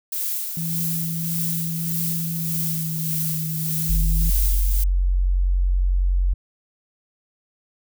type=noise with tremolo; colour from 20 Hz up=violet; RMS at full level=-25 dBFS; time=0.12-4.84 s; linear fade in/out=5 ms; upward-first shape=sine; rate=1.7 Hz; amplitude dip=45%
type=tone with pitch glide; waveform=sine; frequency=165.4 to 158.57 Hz; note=E3 to D#3; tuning=+6 to +33 cents; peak=-25 dBFS; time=0.57-4.3 s; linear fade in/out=2 ms; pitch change=-73 cents; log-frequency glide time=2.23-3.21 s
type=tone; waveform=sine; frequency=45.41 Hz; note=F#1; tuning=32 cents flat; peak=-16 dBFS; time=3.89-6.34 s; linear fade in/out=10 ms
effects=none